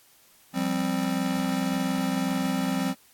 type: chord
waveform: square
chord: F suspended second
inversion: none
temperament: just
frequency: 174.61 / 196.44 / 261.9 Hz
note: F3 / G3 / C4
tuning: 0 / +4 / +2 cents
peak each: -32 / -30 / -28 dBFS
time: 0.53-2.95 s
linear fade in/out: 50 ms
effects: white hiss -58 dBFS RMS until 3.13 s + AAC 64 kbps